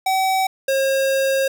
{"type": "tone pair in turn", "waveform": "square", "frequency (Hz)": [762, 538.8], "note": ["G5", "C#5"], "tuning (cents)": [-49, -49], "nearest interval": "tritone", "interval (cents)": 600, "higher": "first", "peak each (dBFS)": -17, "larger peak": "neither", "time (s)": [[0.06, 0.47], [0.68, 1.48]], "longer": "second", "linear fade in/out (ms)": 5, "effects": []}